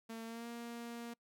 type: tone with pitch glide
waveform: sawtooth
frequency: 226.5 to 235.2 Hz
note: A#3 to A#3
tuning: -50 to +16 cents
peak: -40 dBFS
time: 0.09-1.14 s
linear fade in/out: 10 ms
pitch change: +66 cents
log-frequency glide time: 0.25-0.47 s
effects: noise-tail reverb RT60 0.1 s tail -26 dB re dry